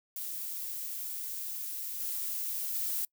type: noise with level steps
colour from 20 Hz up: violet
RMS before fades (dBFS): -38 / -35 / -33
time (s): 0.16-3.05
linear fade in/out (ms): 2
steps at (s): 2 / 2.74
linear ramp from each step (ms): 5
effects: noise-tail reverb RT60 0.1 s tail -26 dB re dry

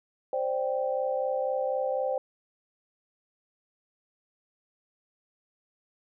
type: chord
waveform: sine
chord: C suspended second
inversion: none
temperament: equal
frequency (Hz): 523.3 / 587.3 / 784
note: C5 / D5 / G5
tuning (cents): 0 / 0 / 0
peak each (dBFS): -28 / -32 / -33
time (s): 0.33-2.18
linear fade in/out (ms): 2
effects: none

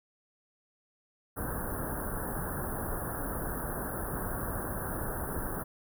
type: band-stop noise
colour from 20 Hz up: pink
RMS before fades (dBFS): -35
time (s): 1.36-5.64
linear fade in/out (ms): 20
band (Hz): 1700 to 9600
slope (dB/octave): 96
effects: none

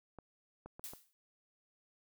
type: clicks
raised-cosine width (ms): 1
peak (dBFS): -35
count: 4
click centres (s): 0.187 / 0.66 / 0.795 / 0.935
type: noise with exponential decay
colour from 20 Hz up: blue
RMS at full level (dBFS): -42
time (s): 0.84-1.13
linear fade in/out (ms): 0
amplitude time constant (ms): 62
effects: none

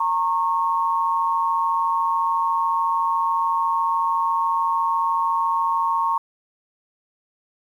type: tone pair together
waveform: sine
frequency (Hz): 919.1 / 1093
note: A#5 / C#6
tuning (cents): -25 / -25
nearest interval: minor third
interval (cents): 300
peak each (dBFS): -21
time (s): 0-6.18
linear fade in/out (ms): 5
effects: 9-bit

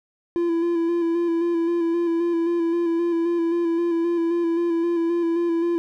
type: tone with vibrato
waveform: triangle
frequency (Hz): 338.5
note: E4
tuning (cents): +46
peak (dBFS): -17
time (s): 0.36-5.78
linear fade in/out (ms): 0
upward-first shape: square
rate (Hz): 3.8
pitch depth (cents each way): 25
effects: none

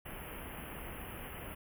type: band-stop noise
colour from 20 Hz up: pink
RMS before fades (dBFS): -45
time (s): 0.05-1.55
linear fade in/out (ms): 10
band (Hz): 3100 to 10000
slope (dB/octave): 96
effects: none

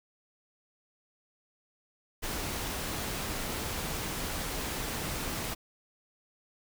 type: noise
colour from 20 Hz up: pink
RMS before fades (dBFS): -35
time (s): 2.22-5.55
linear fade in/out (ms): 20
effects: none

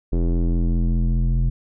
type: tone with low-pass filter sweep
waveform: square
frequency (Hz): 42.56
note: F1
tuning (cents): -44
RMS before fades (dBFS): -19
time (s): 0.12-1.5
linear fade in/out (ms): 10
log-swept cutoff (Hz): 380 to 150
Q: 1.9
effects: none

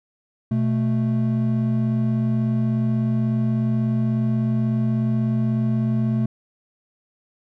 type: tone pair together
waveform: triangle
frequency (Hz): 123.56 / 220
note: B2 / A3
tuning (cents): +1 / 0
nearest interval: minor seventh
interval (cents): 999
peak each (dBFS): -19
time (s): 0.51-6.26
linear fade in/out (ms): 5
effects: none

